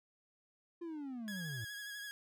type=linear sweep; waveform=triangle; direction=down; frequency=349.2 to 103.83 Hz; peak=-39 dBFS; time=0.81-1.65 s; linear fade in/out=10 ms
type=tone with vibrato; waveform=sawtooth; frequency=1661.2 Hz; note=G#6; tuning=in tune; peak=-40 dBFS; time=1.28-2.11 s; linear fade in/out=0 ms; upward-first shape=sine; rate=12 Hz; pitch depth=31 cents each way
effects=none